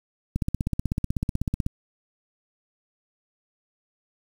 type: click train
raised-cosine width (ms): 5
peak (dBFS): -12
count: 22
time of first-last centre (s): 0.36-1.664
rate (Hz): 16.1
effects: 7-bit